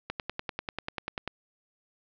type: click train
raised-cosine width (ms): 0.3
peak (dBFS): -16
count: 13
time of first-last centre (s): 0.1-1.276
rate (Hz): 10.2
effects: low-pass 5000 Hz 12 dB/octave